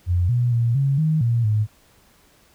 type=tone with pitch steps; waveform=sine; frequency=88.4 / 121.7 / 117.4 / 137.7 / 156.8 / 117.5 / 107 Hz; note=F2 / B2 / A#2 / C#3 / D#3 / A#2 / A2; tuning=+22 / -25 / +13 / -11 / +14 / +14 / -48 cents; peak=-16 dBFS; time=0.06-1.67 s; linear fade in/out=50 ms; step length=230 ms; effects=pink hiss -56 dBFS RMS until 2.54 s